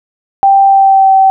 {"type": "tone with pitch glide", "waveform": "sine", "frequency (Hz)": [785, 770.2], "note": ["G5", "G5"], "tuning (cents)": [2, -31], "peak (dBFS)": -3, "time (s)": [0.43, 1.3], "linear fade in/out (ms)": 0, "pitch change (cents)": -33, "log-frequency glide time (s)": [0.66, 1.13], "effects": []}